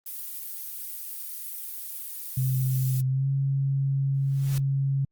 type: noise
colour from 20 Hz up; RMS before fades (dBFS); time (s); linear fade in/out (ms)
violet; -36; 0.06-3.01; 5
type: tone with pitch glide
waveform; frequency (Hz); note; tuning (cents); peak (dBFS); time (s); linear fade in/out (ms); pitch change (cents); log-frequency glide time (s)
sine; 130 to 136.94; C3 to C#3; -11 to -21; -22; 2.37-5.05; 5; +90; 3.05-3.28
type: noise with exponential growth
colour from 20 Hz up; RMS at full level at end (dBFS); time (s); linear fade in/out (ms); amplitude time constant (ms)
white; -36; 4.14-4.58; 1; 95
effects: Opus 32 kbps